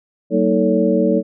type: tone cluster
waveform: sine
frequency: 189.1 / 230.3 / 315.6 / 442.9 / 563 Hz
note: F#3 / A#3 / D#4 / A4 / C#5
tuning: +38 / -21 / +25 / +11 / +27 cents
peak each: -19 dBFS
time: 0.3-1.23 s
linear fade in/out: 50 ms
effects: none